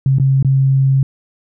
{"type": "tone with dropouts", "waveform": "sine", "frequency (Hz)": 134.8, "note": "C#3", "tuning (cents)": -48, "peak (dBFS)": -9, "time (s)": [0.06, 1.03], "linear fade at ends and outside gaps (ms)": 2, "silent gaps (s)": [[0.185, 0.198], [0.427, 0.447]], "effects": []}